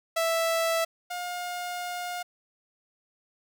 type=tone pair in turn; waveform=sawtooth; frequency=659.3 / 712.1 Hz; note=E5 / F5; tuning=0 / +33 cents; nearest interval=minor second; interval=133 cents; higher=second; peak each=-20 / -28 dBFS; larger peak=first; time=0.16-0.85 / 1.1-2.23 s; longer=second; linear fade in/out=10 ms; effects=none